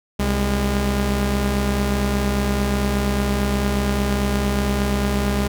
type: tone pair together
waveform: sawtooth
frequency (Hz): 64.92 / 203.4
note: C2 / G#3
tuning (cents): -13 / -36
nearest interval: octave + minor sixth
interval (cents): 1977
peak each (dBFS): -17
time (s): 0.19-5.48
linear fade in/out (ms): 10
effects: none